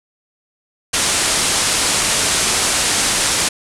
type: low-pass noise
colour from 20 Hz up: white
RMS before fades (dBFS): -17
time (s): 0.93-3.49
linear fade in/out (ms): 10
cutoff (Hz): 10000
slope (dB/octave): 48
effects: none